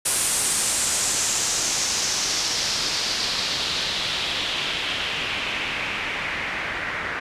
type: noise with low-pass filter sweep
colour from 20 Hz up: white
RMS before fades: -25 dBFS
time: 0.05-7.2 s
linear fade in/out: 10 ms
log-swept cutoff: 9600 to 1800 Hz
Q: 2.5
effects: resampled to 32000 Hz